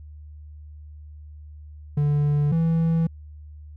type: tone pair in turn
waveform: triangle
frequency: 146.4 / 164.33 Hz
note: D3 / E3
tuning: -5 / -5 cents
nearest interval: major second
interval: 200 cents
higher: second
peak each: -16 dBFS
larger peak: neither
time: 1.97-2.52 / 2.52-3.07 s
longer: neither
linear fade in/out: 5 ms
effects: added 75 Hz sine -39 dBFS peak until 3.76 s